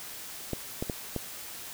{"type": "clicks", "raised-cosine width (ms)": 2, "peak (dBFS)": -17, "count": 4, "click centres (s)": [0.533, 0.825, 0.898, 1.163], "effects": ["white hiss -42 dBFS RMS until 1.73 s"]}